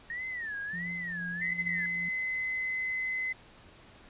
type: tone with vibrato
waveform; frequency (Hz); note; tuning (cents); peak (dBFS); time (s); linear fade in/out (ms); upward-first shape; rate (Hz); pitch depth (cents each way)
sine; 1833; A#6; -30; -34; 0.1-1.86; 2; sine; 1.5; 200
type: tone with tremolo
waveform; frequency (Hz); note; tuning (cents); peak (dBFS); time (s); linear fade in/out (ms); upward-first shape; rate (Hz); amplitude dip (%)
sine; 174.61; F3; 0; -38; 0.73-2.09; 5; sine; 2.3; 45
type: tone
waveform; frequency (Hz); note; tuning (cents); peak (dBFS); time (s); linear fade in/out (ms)
sine; 2038; C7; -46; -30; 1.41-3.33; 10
effects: pink hiss -55 dBFS RMS until 4.09 s + resampled to 8000 Hz